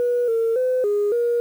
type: tone with pitch steps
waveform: sine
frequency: 485.7 / 455.6 / 509 / 411.9 / 475.2 Hz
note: B4 / A#4 / C5 / G#4 / A#4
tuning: -29 / -40 / -48 / -14 / +33 cents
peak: -16 dBFS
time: 0-1.4 s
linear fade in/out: 0 ms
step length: 280 ms
effects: tanh soft clip ceiling -14 dBFS + 8-bit